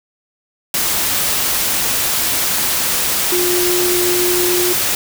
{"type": "tone in noise", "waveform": "sine", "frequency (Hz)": 356.4, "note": "F4", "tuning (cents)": 35, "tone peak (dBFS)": -16, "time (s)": [3.32, 4.73], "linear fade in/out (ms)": 2, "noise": "white", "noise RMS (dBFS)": -17, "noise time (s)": [0.74, 4.95], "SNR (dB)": -2, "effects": []}